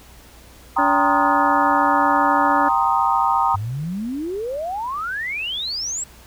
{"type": "chord", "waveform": "sine", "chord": "C minor seventh", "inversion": "second", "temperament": "equal", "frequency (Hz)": [784, 932.3, 1046.5, 1244.5], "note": ["G5", "Bb5", "C6", "Eb6"], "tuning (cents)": [0, 0, 0, 0], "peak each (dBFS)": [-21, -19, -23, -21], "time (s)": [0.76, 3.56], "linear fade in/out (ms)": 10}
{"type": "harmonic tone", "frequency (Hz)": 286.6, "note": "D4", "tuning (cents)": -42, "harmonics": [1, 2, 3, 4, 5, 6], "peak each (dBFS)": [-23, -26, -32, -32, -26, -29], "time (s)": [0.78, 2.69], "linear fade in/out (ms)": 10}
{"type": "exponential sweep", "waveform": "sine", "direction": "up", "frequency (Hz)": [93.1, 7890], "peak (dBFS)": -23, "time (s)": [3.54, 6.04], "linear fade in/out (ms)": 5}
{"effects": ["added 60 Hz sine -47 dBFS peak until 6.26 s", "pink hiss -47 dBFS RMS until 6.26 s"]}